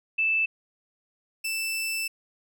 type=tone pair in turn; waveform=sine / sawtooth; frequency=2637 / 2651 Hz; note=E7 / E7; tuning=0 / +9 cents; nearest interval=unison; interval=9 cents; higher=second; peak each=-21 / -24 dBFS; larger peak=first; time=0.18-0.46 / 1.44-2.08 s; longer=second; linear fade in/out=10 ms; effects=none